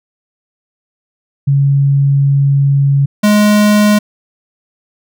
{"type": "tone pair in turn", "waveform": ["sine", "square"], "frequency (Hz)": [139.5, 209], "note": ["C#3", "G#3"], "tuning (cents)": [11, 11], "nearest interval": "perfect fifth", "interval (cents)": 700, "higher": "second", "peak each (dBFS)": -7, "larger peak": "neither", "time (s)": [[1.47, 3.06], [3.23, 3.99]], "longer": "first", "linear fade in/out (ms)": 10, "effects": []}